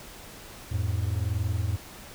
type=tone pair together; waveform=triangle; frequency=85.86 / 107.2 Hz; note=F2 / A2; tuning=-29 / -45 cents; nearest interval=major third; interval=384 cents; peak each=-26 dBFS; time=0.71-1.77 s; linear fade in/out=10 ms; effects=pink hiss -45 dBFS RMS until 2.14 s